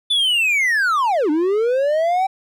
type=linear two-way sweep; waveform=triangle; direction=down then up; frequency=3520 to 289.7 to 778 Hz; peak=-13 dBFS; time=0.1-2.27 s; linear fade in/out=10 ms; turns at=1.3 s; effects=none